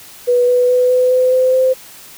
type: tone with pitch steps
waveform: sine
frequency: 490 / 494.5 / 499.1 / 503.8 / 508.5 / 513.2 / 517.9 Hz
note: B4 / B4 / B4 / B4 / C5 / C5 / C5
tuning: -14 / +2 / +18 / +34 / -50 / -34 / -18 cents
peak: -9 dBFS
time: 0.27-1.74 s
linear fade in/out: 20 ms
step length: 210 ms
effects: white hiss -38 dBFS RMS until 2.17 s